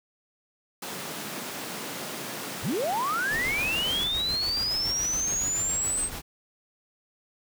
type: high-pass noise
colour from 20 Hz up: pink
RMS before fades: -36 dBFS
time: 0.82-4.04 s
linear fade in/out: 5 ms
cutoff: 160 Hz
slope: 24 dB/octave
type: linear sweep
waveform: sine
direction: up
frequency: 54.9 to 8372 Hz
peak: -25 dBFS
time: 2.62-6.1 s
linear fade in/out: 50 ms
type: noise with tremolo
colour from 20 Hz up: pink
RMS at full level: -36 dBFS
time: 3.3-6.22 s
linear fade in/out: 20 ms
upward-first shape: square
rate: 7.1 Hz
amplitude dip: 35%
effects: none